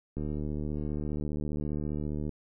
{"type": "click train", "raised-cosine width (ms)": 3, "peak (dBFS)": -22, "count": 160, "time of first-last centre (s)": [0.17, 2.293], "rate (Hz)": 74.9, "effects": []}